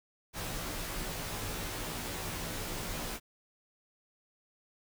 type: noise with comb filter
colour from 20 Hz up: pink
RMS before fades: -38 dBFS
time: 0.33-3.2 s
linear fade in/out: 50 ms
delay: 15 ms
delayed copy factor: -0.9
effects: none